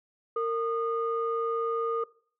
sine tone pair together, 458.9 / 1225.1 Hz, A#4 / D#6, -27 / -27 cents, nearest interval octave + perfect fourth, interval 1700 cents, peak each -27 / -30 dBFS, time 0.36-2.04 s, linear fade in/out 5 ms, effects noise-tail reverb RT60 0.5 s tail -21 dB re dry + tanh soft clip ceiling -18 dBFS

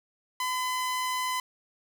sawtooth tone, 1013 Hz, B5, 44 cents sharp, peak -24 dBFS, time 0.4-1.4 s, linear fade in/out 2 ms, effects none

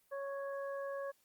harmonic tone, 554.4 Hz, C#5, in tune, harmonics 1 / 2 / 3, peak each -39 / -47 / -50 dBFS, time 0.11-1.12 s, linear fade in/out 20 ms, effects white hiss -73 dBFS RMS until 1.24 s + Opus 32 kbps

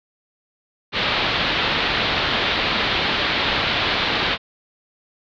white low-pass noise, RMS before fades -21 dBFS, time 0.92-4.38 s, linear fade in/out 50 ms, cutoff 4100 Hz, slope 48 dB/octave, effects none

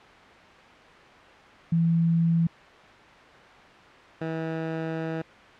sine / 15% pulse tone pair in turn, 166.6 / 161.58 Hz, E3 / E3, +19 / -34 cents, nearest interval minor second, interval 53 cents, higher first, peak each -19 / -22 dBFS, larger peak first, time 1.72-2.47 / 4.21-5.22 s, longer second, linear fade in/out 5 ms, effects white hiss -48 dBFS RMS until 5.59 s + low-pass 2000 Hz 12 dB/octave

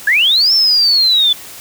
sine linear two-way sweep, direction up then down, 1610 to 5410 to 3448 Hz, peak -8 dBFS, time 0.07-1.33 s, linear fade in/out 5 ms, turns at 0.53 s, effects white hiss -33 dBFS RMS until 1.6 s

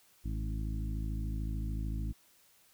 harmonic tone with a mistuned harmonic, 53.5 Hz, A1, 48 cents flat, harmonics 1 / 2 / 3 / 4 / 5 / 6, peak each -34 / -40 / -44 / -46 / -48 / -50 dBFS, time 0.24-2.13 s, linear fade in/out 20 ms, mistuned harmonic 5, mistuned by +16 cents, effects white hiss -65 dBFS RMS until 2.73 s

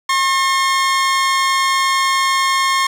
sawtooth tone pair together, 1076.2 / 1810 Hz, C6 / A6, +48 / +48 cents, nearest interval major sixth, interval 900 cents, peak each -10 / -19 dBFS, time 0.09-2.87 s, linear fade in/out 5 ms, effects low-pass 9000 Hz 12 dB/octave + 7-bit

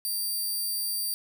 5% pulse tone, 4699 Hz, D8, in tune, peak -21 dBFS, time 0.05-1.14 s, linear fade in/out 0 ms, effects none

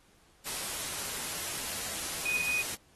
sine tone in noise, 2489 Hz, D#7, in tune, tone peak -28 dBFS, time 2.25-2.63 s, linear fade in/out 20 ms, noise white, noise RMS -36 dBFS, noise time 0.45-2.76 s, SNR +5 dB, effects pink hiss -64 dBFS RMS until 2.95 s + AAC 32 kbps

